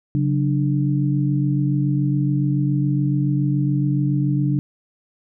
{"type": "tone cluster", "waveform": "sine", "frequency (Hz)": [139.4, 186.5, 297.6], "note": ["C#3", "F#3", "D4"], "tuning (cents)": [10, 14, 23], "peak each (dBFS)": [-18, -25, -23], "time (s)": [0.15, 4.59], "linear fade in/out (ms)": 0, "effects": []}